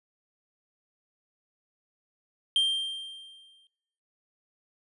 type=tone with exponential decay; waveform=triangle; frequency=3170 Hz; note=G7; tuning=19 cents sharp; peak=-18 dBFS; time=2.56-3.67 s; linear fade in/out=1 ms; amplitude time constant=240 ms; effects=noise-tail reverb RT60 0.9 s tail -26 dB re dry + resampled to 24000 Hz